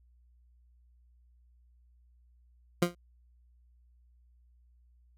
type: tone with exponential decay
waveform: 20% pulse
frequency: 174.61 Hz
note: F3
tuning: in tune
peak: -15 dBFS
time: 2.82-2.95 s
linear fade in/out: 5 ms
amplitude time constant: 28 ms
effects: added 60 Hz sine -60 dBFS peak until 5.17 s + AAC 48 kbps